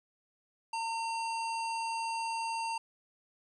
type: harmonic tone with a mistuned harmonic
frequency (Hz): 909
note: A#5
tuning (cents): -44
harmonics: 1 / 3 / 5 / 7 / 9 / 10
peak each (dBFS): -33 / -41 / -45 / -53 / -52 / -54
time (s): 0.73-2.78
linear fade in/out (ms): 5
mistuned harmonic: 5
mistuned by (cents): +61
effects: 12-bit